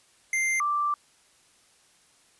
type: tone pair in turn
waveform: square / sine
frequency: 2093 / 1174.7 Hz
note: C7 / D6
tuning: 0 / 0 cents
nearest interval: minor seventh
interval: 1000 cents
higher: first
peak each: -24 / -23 dBFS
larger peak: second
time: 0.33-0.6 / 0.6-0.94 s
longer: second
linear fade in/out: 2 ms
effects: white hiss -61 dBFS RMS until 2.39 s + resampled to 24000 Hz